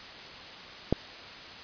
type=click; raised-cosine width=2 ms; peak=-9 dBFS; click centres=0.926 s; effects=white hiss -44 dBFS RMS until 1.63 s + resampled to 11025 Hz